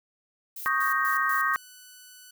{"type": "noise with tremolo", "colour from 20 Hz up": "violet", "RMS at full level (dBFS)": -38, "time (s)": [0.56, 1.56], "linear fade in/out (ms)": 5, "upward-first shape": "square", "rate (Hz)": 4.1, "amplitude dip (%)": 80}
{"type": "chord", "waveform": "sine", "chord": "Eb dominant seventh", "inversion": "third", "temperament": "equal", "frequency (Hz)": [1108.7, 1244.5, 1568, 1864.7], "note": ["Db6", "Eb6", "G6", "Bb6"], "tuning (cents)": [0, 0, 0, 0], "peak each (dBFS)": -28, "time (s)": [0.66, 1.56], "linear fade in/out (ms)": 0}
{"type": "tone", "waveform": "5% pulse", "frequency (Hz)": 1491, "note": "F#6", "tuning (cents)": 13, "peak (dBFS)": -36, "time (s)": [1.54, 2.31], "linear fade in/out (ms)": 5}
{"effects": []}